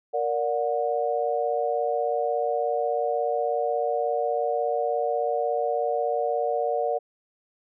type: chord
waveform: sine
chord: Bb augmented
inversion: none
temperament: just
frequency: 466.2 / 582.7 / 728.4 Hz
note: Bb4 / D5 / F#5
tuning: 0 / -14 / -27 cents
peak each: -27 dBFS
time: 0.13-6.99 s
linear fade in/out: 20 ms
effects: none

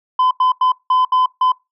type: tone bursts at uneven times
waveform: sine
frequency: 1017 Hz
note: C6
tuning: 50 cents flat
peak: -8 dBFS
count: 6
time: 0.19-0.31 / 0.4-0.52 / 0.61-0.72 / 0.9-1.05 / 1.12-1.26 / 1.41-1.52 s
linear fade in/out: 5 ms
effects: noise-tail reverb RT60 0.2 s tail -24 dB re dry + tanh soft clip ceiling -10 dBFS

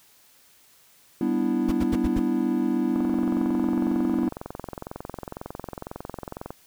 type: chord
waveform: triangle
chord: E minor seventh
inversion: first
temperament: equal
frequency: 196 / 246.9 / 293.7 / 329.6 Hz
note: G3 / B3 / D4 / E4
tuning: 0 / 0 / 0 / 0 cents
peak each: -28 / -23 / -26 / -25 dBFS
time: 1.21-4.29 s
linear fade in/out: 2 ms
type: noise bursts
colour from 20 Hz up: brown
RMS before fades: -27 dBFS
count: 5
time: 1.68-2.197 s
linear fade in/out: 10 ms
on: 41 ms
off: 78 ms
type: click train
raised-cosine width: 1 ms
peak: -19 dBFS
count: 79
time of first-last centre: 2.96-6.505 s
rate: 22 Hz
effects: white hiss -57 dBFS RMS until 6.66 s

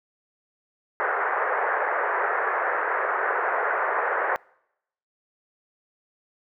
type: band-pass noise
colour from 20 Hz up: white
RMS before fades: -25 dBFS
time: 1-4.36 s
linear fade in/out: 0 ms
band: 410 to 1800 Hz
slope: 48 dB/octave
effects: noise-tail reverb RT60 0.8 s tail -26 dB re dry

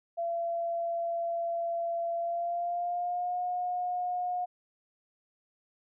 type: tone with pitch glide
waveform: sine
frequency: 679 to 719.4 Hz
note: F5 to F#5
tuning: -49 to -49 cents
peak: -29 dBFS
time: 0.17-4.46 s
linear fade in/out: 20 ms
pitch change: +100 cents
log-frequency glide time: 2.14-3.39 s
effects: none

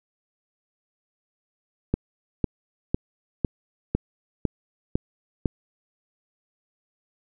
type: click train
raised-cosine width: 3 ms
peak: -8 dBFS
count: 8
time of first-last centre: 1.94-5.458 s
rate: 1.99 Hz
effects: none

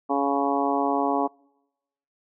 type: harmonic tone with a mistuned harmonic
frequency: 140.3 Hz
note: C#3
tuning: 21 cents sharp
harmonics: 2 / 3 / 4 / 5 / 6 / 7 / 8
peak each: -26 / -29 / -32 / -27 / -28 / -31 / -31 dBFS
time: 0.09-1.28 s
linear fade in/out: 20 ms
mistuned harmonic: 8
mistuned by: -22 cents
effects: noise-tail reverb RT60 0.9 s tail -26 dB re dry

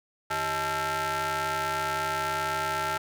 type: ring-modulated tone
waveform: sawtooth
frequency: 239.1 Hz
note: A#3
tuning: 44 cents sharp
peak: -20 dBFS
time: 0.3-2.98 s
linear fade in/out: 10 ms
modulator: 1110 Hz
effects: none

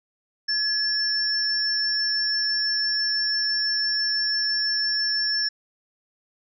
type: tone pair together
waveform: sine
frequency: 1700 / 5397 Hz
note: G#6 / E8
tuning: +40 / +40 cents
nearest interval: octave + minor sixth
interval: 2000 cents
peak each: -28 / -22 dBFS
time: 0.48-5.49 s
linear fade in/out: 10 ms
effects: none

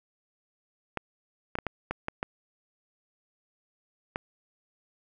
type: clicks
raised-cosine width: 0.5 ms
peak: -15 dBFS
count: 8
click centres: 0.973 / 1.554 / 1.587 / 1.667 / 1.91 / 2.084 / 2.229 / 4.159 s
effects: none

